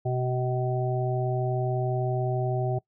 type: harmonic tone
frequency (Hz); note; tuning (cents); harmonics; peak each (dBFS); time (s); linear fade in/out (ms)
126.3; B2; +39; 1 / 3 / 5 / 6; -26 / -31 / -33 / -34; 0.05-2.79; 10
effects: noise-tail reverb RT60 0.1 s tail -22 dB re dry